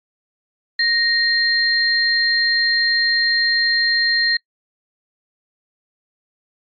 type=tone pair together; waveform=sine; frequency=1864.7 / 4186 Hz; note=A#6 / C8; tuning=0 / 0 cents; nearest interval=octave + major second; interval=1400 cents; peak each=-17 dBFS; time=0.79-4.37 s; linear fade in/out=5 ms; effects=noise-tail reverb RT60 0.1 s tail -25 dB re dry + MP3 48 kbps